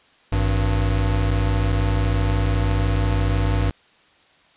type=tone pair together; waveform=square; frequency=52.03 / 98 Hz; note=G#1 / G2; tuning=+4 / 0 cents; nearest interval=major seventh; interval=1096 cents; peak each=-21 dBFS; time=0.32-3.71 s; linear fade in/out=5 ms; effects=white hiss -55 dBFS RMS until 4.56 s + resampled to 8000 Hz